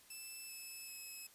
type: tone with pitch steps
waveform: 5% pulse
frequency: 2637 / 2607 / 2577 Hz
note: E7 / E7 / E7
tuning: 0 / -20 / -40 cents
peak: -39 dBFS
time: 0.1-1.27 s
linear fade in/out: 5 ms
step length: 390 ms
effects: white hiss -64 dBFS RMS until 1.34 s + resampled to 32000 Hz